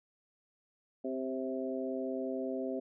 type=harmonic tone with a mistuned harmonic; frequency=130.81 Hz; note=C3; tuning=in tune; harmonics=2 / 3 / 4 / 5; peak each=-37 / -39 / -40 / -41 dBFS; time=1.04-2.8 s; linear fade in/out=10 ms; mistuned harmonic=4; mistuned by=+18 cents; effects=none